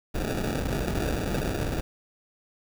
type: noise with sample-and-hold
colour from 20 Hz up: pink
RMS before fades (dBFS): -28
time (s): 0.14-1.81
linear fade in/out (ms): 10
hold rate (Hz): 1050
effects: none